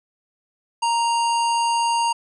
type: harmonic tone with a mistuned harmonic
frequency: 932 Hz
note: A#5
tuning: 1 cent flat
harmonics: 1 / 3 / 5 / 7 / 9 / 10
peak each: -18 / -28 / -32 / -35 / -37 / -38 dBFS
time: 0.82-2.13 s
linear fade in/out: 10 ms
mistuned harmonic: 5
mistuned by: +17 cents
effects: none